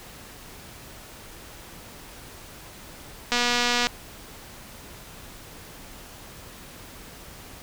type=click train; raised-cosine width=0.2 ms; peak=-6 dBFS; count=134; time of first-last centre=3.32-3.87 s; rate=242 Hz; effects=pink hiss -44 dBFS RMS until 7.62 s